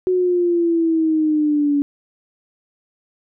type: exponential sweep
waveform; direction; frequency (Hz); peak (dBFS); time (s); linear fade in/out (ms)
sine; down; 370 to 284.1; -14; 0.07-1.82; 0
effects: none